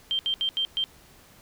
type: tone bursts at uneven times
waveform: sine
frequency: 3150 Hz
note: G7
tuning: 8 cents sharp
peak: -23 dBFS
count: 5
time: 0.11-0.19 / 0.26-0.34 / 0.41-0.49 / 0.57-0.65 / 0.77-0.84 s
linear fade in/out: 0 ms
effects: pink hiss -54 dBFS RMS until 1.41 s